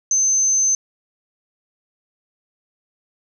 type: tone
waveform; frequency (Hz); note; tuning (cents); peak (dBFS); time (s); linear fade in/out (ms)
sine; 6200; G8; -20; -14; 0.11-0.75; 2
effects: none